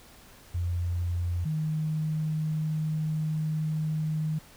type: tone pair in turn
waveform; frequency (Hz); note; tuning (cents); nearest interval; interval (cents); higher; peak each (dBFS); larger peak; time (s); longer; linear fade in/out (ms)
sine; 87.31 / 155.57; F2 / D#3; 0 / 0; minor seventh; 1000; second; -26; neither; 0.54-1.45 / 1.45-4.39; second; 10
effects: pink hiss -53 dBFS RMS until 4.56 s